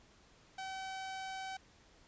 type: tone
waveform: sawtooth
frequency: 764 Hz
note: G5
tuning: 45 cents flat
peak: -37 dBFS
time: 0.58-1.57 s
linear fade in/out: 5 ms
effects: pink hiss -64 dBFS RMS until 2.07 s + resampled to 16000 Hz